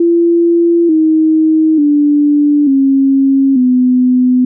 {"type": "tone with pitch steps", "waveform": "sine", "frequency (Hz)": [340.1, 315.5, 292.7, 271.5, 251.9], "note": ["F4", "D#4", "D4", "C#4", "B3"], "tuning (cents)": [-46, 24, -6, -36, 34], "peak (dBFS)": -6, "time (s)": [0, 4.45], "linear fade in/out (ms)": 5, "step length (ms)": 890, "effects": []}